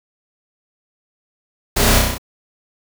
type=noise with echo; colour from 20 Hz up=pink; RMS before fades=-17 dBFS; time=1.76-1.99 s; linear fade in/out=10 ms; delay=32 ms; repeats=6; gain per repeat=-2 dB; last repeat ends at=2.182 s; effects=none